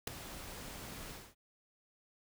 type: noise with ADSR envelope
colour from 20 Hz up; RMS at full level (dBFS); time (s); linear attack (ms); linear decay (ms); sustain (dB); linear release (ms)
pink; -31; 0.07-1.35; 6; 3; -16; 240
effects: none